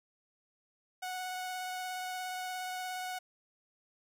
sawtooth tone with vibrato, 737 Hz, F#5, 7 cents flat, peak -33 dBFS, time 1.02-3.19 s, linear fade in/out 10 ms, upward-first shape triangle, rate 17 Hz, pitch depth 13 cents each way, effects none

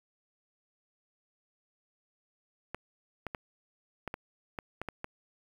clicks, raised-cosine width 0.5 ms, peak -21 dBFS, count 9, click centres 2.746 / 3.267 / 3.348 / 4.077 / 4.141 / 4.588 / 4.816 / 4.887 / 5.044 s, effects 8-bit

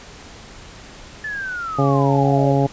sine linear sweep, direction down, 1752 to 531 Hz, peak -24 dBFS, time 1.24-2.52 s, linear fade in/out 5 ms
harmonic tone, 138.59 Hz, C#3, in tune, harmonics 1 / 2 / 3 / 4 / 5 / 6, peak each -17 / -20 / -22 / -23 / -24 / -25 dBFS, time 1.78-2.67 s, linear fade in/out 10 ms
effects pink hiss -40 dBFS RMS until 2.72 s + resampled to 16000 Hz

